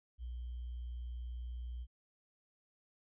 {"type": "tone with sample-and-hold", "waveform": "sine", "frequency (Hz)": 60.4, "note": "B1", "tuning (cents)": -38, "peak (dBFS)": -40, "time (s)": [0.18, 1.87], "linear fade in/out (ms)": 50, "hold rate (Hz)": 3150, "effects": ["resampled to 8000 Hz"]}